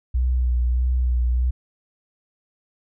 sine tone with vibrato, 61.74 Hz, B1, in tune, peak -17 dBFS, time 0.14-1.51 s, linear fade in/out 10 ms, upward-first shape sine, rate 1.6 Hz, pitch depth 31 cents each way, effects none

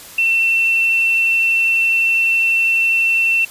sine tone, 2694 Hz, E7, 37 cents sharp, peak -12 dBFS, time 0.18-3.45 s, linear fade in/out 5 ms, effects white hiss -37 dBFS RMS until 3.5 s + resampled to 32000 Hz

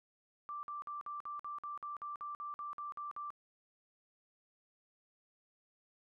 sine tone bursts, 1174.7 Hz, D6, in tune, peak -40 dBFS, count 15, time 0.49-3.304 s, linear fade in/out 0 ms, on 140 ms, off 51 ms, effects none

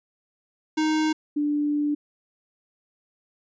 square / sine tone pair in turn, 311.1 / 294.1 Hz, D#4 / D4, 0 / +3 cents, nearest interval minor second, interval 97 cents, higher first, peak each -21 dBFS, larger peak neither, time 0.77-1.13 / 1.36-1.95 s, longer second, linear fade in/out 10 ms, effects resampled to 16000 Hz

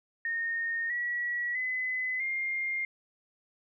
sine tone with pitch steps, 1842 / 1929.1 / 2020 / 2116 Hz, A#6 / B6 / B6 / C7, -21 / -41 / +39 / +19 cents, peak -29 dBFS, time 0.25-2.85 s, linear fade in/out 2 ms, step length 650 ms, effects none

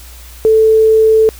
sine tone, 440 Hz, A4, in tune, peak -5 dBFS, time 0.45-1.29 s, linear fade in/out 0 ms, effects added 60 Hz sine -33 dBFS peak until 1.39 s + white hiss -38 dBFS RMS until 1.39 s

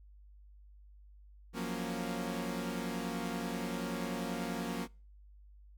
sawtooth chord, Gb major seventh, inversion third, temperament equal, 174.61 / 185 / 233.1 / 277.2 Hz, F3 / Gb3 / Bb3 / Db4, 0 / 0 / 0 / 0 cents, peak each -37 / -38 / -35 / -39 dBFS, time 1.53-4.88 s, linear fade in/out 50 ms, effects noise-tail reverb RT60 0.4 s tail -26 dB re dry + added 50 Hz sine -54 dBFS peak until 5.77 s

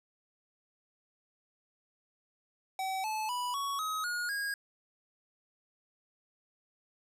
square tone with pitch steps, 763 / 866.4 / 983.8 / 1117.1 / 1268.5 / 1440.4 / 1635.5 Hz, G5 / A5 / B5 / C#6 / D#6 / F#6 / G#6, -47 / -27 / -7 / +13 / +33 / -47 / -27 cents, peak -33 dBFS, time 2.79-4.54 s, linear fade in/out 2 ms, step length 250 ms, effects resampled to 32000 Hz

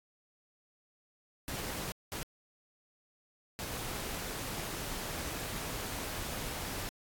pink noise bursts at uneven times, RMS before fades -39 dBFS, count 3, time 1.48-1.92 / 2.12-2.23 / 3.59-6.89 s, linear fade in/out 0 ms, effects AAC 64 kbps

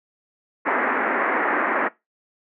white band-pass noise, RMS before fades -22 dBFS, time 0.65-1.89 s, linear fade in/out 20 ms, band 230 to 2000 Hz, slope 48 dB/octave, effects noise-tail reverb RT60 0.2 s tail -20 dB re dry

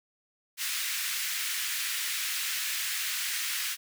pink high-pass noise, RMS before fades -32 dBFS, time 0.57-3.77 s, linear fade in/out 50 ms, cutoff 1700 Hz, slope 24 dB/octave, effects none

